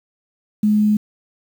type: tone with quantisation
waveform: sine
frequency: 211 Hz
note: G#3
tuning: 28 cents sharp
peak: -12 dBFS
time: 0.63-0.97 s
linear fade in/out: 5 ms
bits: 7
effects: none